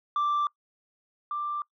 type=tone pair in turn; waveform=sine; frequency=1174.7 / 1181 Hz; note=D6 / D6; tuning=0 / +9 cents; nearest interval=unison; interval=9 cents; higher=second; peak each=-21 / -28 dBFS; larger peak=first; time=0.16-0.47 / 1.31-1.62 s; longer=neither; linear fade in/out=2 ms; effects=noise-tail reverb RT60 0.1 s tail -23 dB re dry + tanh soft clip ceiling -22 dBFS